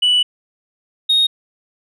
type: tone pair in turn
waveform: sine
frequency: 2960 / 3729 Hz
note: F#7 / A#7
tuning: 0 / 0 cents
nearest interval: major third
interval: 400 cents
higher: second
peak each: -9 dBFS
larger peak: neither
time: 0.02-0.23 / 1.09-1.27 s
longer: first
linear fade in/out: 10 ms
effects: tanh soft clip ceiling -9 dBFS